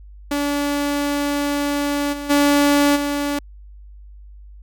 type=tone with level steps; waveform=sawtooth; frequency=287.5 Hz; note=D4; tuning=37 cents flat; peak=-15 / -23 / -9 / -16 dBFS; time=0.31-3.39 s; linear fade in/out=5 ms; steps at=2.12 / 2.29 / 2.95 s; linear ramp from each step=20 ms; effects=added 50 Hz sine -38 dBFS peak until 4.62 s